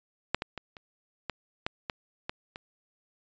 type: clicks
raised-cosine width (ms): 0.3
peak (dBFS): -8 / -16 / -21 / -29 / -16 / -13 / -16 / -16 / -24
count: 9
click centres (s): 0.346 / 0.421 / 0.577 / 0.768 / 1.297 / 1.665 / 1.898 / 2.295 / 2.559
effects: resampled to 16000 Hz